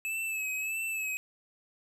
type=tone with vibrato; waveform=square; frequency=2600 Hz; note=E7; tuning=24 cents flat; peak=-32 dBFS; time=0.05-1.17 s; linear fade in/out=0 ms; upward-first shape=sine; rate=1.6 Hz; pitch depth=47 cents each way; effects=none